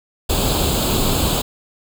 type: noise with comb filter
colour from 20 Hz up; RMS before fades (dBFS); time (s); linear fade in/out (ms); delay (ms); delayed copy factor
pink; -18; 0.29-1.42; 10; 0.26; +0.75
effects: none